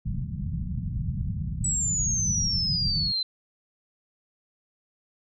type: low-pass noise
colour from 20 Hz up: white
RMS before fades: -30 dBFS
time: 0.05-3.12 s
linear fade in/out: 10 ms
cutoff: 190 Hz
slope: 48 dB/octave
type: exponential sweep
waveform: sine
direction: down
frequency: 7930 to 4043 Hz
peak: -24 dBFS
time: 1.64-3.23 s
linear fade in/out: 5 ms
effects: none